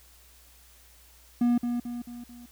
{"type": "tone with echo", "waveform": "triangle", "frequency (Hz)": 240.6, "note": "B3", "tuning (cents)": -45, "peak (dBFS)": -18, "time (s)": [1.41, 1.58], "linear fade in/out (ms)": 5, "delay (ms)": 220, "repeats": 4, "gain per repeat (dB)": -6, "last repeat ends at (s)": 2.46, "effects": ["added 60 Hz sine -57 dBFS peak until 2.51 s", "white hiss -57 dBFS RMS until 2.51 s"]}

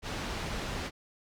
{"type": "low-pass noise", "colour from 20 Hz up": "pink", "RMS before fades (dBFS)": -36, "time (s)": [0.02, 0.91], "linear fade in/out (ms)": 50, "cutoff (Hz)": 5200, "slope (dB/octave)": 12, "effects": []}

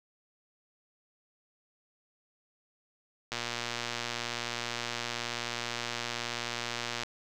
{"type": "click train", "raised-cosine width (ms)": 0.2, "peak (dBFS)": -16, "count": 443, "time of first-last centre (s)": [3.32, 7.034], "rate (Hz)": 119, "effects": []}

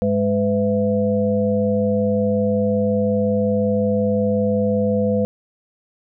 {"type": "tone cluster", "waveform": "sine", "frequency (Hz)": [101.5, 207, 503, 663], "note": ["G#2", "G#3", "B4", "E5"], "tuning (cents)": [-39, -5, 32, 10], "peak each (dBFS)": [-26, -19, -19, -28], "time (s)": [0.02, 5.25], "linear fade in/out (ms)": 0, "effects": []}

